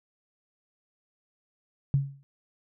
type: tone with exponential decay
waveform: sine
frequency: 138.59 Hz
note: C#3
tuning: in tune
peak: -17 dBFS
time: 1.94-2.23 s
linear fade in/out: 0 ms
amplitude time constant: 61 ms
effects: none